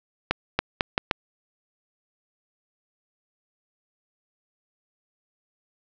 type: accelerating click train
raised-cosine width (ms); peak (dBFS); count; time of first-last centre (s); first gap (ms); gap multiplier
0.3; -4; 5; 0.31-1.112; 280; 0.78
effects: low-pass 5000 Hz 12 dB/octave